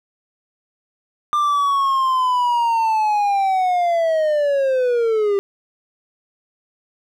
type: linear sweep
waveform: triangle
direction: down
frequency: 1196 to 392.3 Hz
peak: -13 dBFS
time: 1.33-5.39 s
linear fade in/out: 0 ms
effects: none